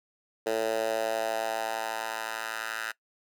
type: tone with high-pass filter sweep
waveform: 10% pulse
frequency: 111.6 Hz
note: A2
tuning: 25 cents sharp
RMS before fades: -31 dBFS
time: 0.46-2.92 s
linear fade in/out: 10 ms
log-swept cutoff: 460 to 1400 Hz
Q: 2.8
effects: noise-tail reverb RT60 0.1 s tail -20 dB re dry

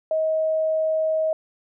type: tone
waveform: sine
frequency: 633 Hz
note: D#5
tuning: 30 cents sharp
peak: -19 dBFS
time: 0.11-1.33 s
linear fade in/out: 2 ms
effects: none

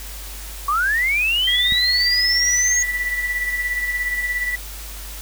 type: linear sweep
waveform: sine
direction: up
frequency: 1108.7 to 6640 Hz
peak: -16 dBFS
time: 0.68-2.83 s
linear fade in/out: 5 ms
type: tone with tremolo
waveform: sine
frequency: 1965 Hz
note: B6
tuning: 9 cents flat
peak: -18 dBFS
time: 1.47-4.56 s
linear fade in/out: 10 ms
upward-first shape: sine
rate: 17 Hz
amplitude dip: 50%
type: click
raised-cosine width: 5 ms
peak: -18 dBFS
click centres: 1.723 s
effects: added 50 Hz sine -33 dBFS peak until 5.21 s + white hiss -36 dBFS RMS until 5.21 s

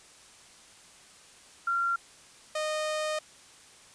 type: tone pair in turn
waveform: sine / sawtooth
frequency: 1378 / 615.8 Hz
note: F6 / D#5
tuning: -24 / -18 cents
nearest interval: octave + major second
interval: 1394 cents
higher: first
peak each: -25 dBFS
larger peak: neither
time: 1.67-1.96 / 2.55-3.19 s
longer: second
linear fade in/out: 5 ms
effects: white hiss -54 dBFS RMS until 3.94 s + resampled to 22050 Hz

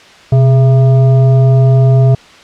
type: tone with frequency modulation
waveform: sine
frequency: 127.9 Hz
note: C3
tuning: 39 cents flat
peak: -4 dBFS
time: 0.32-2.15 s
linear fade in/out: 5 ms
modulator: 540 Hz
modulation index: 0.4
effects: white hiss -38 dBFS RMS until 2.43 s + low-pass 4000 Hz 12 dB/octave

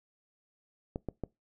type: clicks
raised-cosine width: 2 ms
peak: -21 dBFS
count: 3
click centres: 0.959 / 1.087 / 1.237 s
effects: noise-tail reverb RT60 0.2 s tail -23 dB re dry

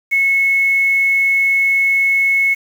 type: tone with quantisation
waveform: sine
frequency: 2192 Hz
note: C#7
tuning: 20 cents flat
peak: -11 dBFS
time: 0.11-2.55 s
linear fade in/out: 20 ms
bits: 6
effects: none

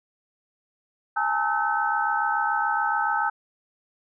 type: tone cluster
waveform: sine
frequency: 829 / 896 / 1294 / 1527 Hz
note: G#5 / A5 / E6 / G6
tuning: -3 / +31 / -32 / -46 cents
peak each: -27 dBFS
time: 1.16-3.3 s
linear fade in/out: 10 ms
effects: none

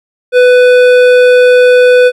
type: tone with hard clipping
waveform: sine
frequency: 497.5 Hz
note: B4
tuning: 13 cents sharp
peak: -4 dBFS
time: 0.32-2.12 s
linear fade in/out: 50 ms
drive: 12 dB
effects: none

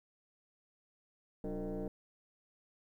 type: tone with frequency modulation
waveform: sine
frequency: 131.5 Hz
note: C3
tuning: 9 cents sharp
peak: -35 dBFS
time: 1.44-1.88 s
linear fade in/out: 2 ms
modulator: 161 Hz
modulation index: 2.8
effects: tanh soft clip ceiling -33 dBFS + 12-bit

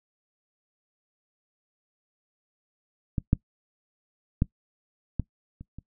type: clicks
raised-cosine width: 5 ms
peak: -14 / -7 / -9 / -13 / -29 / -28 dBFS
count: 6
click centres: 3.182 / 3.331 / 4.421 / 5.197 / 5.61 / 5.786 s
effects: noise-tail reverb RT60 0.1 s tail -21 dB re dry

